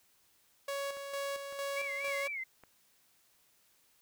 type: tone with tremolo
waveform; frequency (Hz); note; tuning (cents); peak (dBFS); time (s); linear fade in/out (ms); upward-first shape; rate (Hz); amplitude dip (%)
sawtooth; 558; C#5; +11; -31; 0.68-2.28; 5; square; 2.2; 50
type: click train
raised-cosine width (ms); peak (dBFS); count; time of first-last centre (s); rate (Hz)
0.5; -39; 4; 0.97-2.637; 1.8
type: tone with vibrato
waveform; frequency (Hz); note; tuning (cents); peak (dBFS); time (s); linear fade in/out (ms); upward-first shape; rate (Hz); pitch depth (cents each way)
sine; 2198; C#7; -15; -36; 1.76-2.44; 10; sine; 4.2; 110
effects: white hiss -69 dBFS RMS until 4.01 s